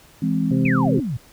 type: chord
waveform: sine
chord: E augmented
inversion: none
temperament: equal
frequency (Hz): 164.81 / 207.7 / 261.6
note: E3 / G#3 / B#3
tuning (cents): 0 / 0 / 0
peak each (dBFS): -22 / -23 / -22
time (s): 0.22-0.99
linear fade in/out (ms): 5
type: harmonic tone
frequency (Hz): 130.81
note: C3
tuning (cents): 0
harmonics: 1 / 2 / 3 / 4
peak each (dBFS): -22 / -28 / -32 / -34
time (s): 0.51-1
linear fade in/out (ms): 2
type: exponential sweep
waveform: sine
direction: down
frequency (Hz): 2646 to 107.3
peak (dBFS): -22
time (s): 0.65-1.17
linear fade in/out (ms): 5
type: clicks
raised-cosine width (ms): 5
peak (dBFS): -26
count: 3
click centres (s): 0.652 / 0.86 / 0.983
effects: pink hiss -50 dBFS RMS until 1.32 s